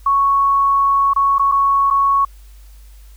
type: tone with dropouts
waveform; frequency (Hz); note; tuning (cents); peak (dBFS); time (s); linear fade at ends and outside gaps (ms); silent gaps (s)
sine; 1108.7; C#6; 0; -11; 0.06-2.25; 5; 1.135-1.161 / 1.384-1.394 / 1.516-1.52 / 1.903-1.908
effects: added 50 Hz sine -38 dBFS peak until 3.16 s + white hiss -53 dBFS RMS until 3.16 s